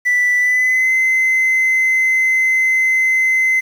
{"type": "tone with pitch glide", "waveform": "triangle", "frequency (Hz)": [1975.5, 2055], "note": ["B6", "C7"], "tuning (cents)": [0, -32], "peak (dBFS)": -9, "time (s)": [0.05, 3.61], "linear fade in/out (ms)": 20, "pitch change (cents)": 68, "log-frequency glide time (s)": [0.38, 0.92], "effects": ["tanh soft clip ceiling -7 dBFS", "7-bit"]}